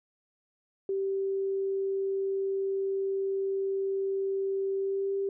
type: tone with pitch glide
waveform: sine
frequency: 389.2 to 393.5 Hz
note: G4 to G4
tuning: -12 to +7 cents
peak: -27 dBFS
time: 0.89-5.29 s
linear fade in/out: 2 ms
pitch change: +19 cents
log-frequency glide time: 4.77-5.15 s
effects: none